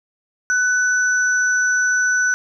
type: tone pair together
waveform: sine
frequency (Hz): 1493 / 5959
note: F#6 / F#8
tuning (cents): +15 / +11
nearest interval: 2 octaves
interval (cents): 2396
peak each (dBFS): -15 / -24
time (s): 0.5-2.34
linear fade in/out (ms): 0
effects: none